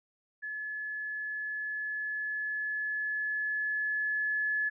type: tone with level ramp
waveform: sine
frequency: 1713 Hz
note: A6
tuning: 47 cents flat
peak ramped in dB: -35 to -27 dBFS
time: 0.42-4.7 s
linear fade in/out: 20 ms
effects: none